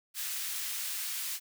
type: high-pass noise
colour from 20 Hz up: white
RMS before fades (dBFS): -36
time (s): 0.14-1.4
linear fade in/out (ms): 50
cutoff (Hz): 1700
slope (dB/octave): 12
effects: none